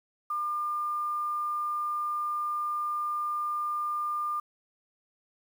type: tone with quantisation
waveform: sine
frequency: 1200 Hz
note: D6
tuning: 37 cents sharp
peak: -28 dBFS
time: 0.3-4.4 s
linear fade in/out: 5 ms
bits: 9
effects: none